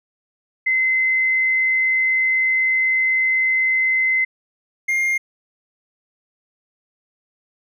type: tone pair in turn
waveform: sine / triangle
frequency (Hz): 2056 / 2119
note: C7 / C7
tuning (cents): -31 / +21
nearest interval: minor second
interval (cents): 52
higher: second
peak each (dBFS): -15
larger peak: neither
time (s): 0.66-4.25 / 4.88-5.18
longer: first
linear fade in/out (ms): 10
effects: none